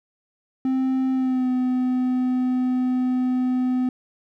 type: tone with pitch glide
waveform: triangle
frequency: 261.6 to 253.4 Hz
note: C4 to B3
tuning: 0 to +45 cents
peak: -17 dBFS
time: 0.65-3.89 s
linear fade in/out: 2 ms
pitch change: -55 cents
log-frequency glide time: 1.13-1.49 s
effects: none